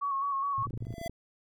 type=tone with vibrato; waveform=sine; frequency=1108.7 Hz; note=C#6; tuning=in tune; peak=-28 dBFS; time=0.01-0.67 s; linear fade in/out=20 ms; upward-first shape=square; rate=4.8 Hz; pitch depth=32 cents each way
type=tone bursts; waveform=sine; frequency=116.1 Hz; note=A#2; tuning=7 cents flat; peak=-35 dBFS; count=5; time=0.58-0.927 s; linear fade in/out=0 ms; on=47 ms; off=28 ms
type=clicks; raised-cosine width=3 ms; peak=-28 dBFS; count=12; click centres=0.671 / 0.707 / 0.739 / 0.774 / 0.824 / 0.869 / 0.906 / 0.94 / 0.982 / 1.014 / 1.062 / 1.096 s
type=tone with exponential growth; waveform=square; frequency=673 Hz; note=E5; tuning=36 cents sharp; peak=-33 dBFS; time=0.8-1.08 s; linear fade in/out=5 ms; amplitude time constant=59 ms
effects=none